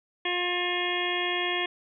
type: harmonic tone with a mistuned harmonic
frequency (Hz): 355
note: F4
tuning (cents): +28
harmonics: 1 / 2 / 3 / 5 / 6 / 7 / 8 / 9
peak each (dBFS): -32 / -35 / -36 / -33 / -33 / -36 / -36 / -33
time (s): 0.25-1.66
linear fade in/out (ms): 5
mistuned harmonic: 9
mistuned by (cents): +64
effects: none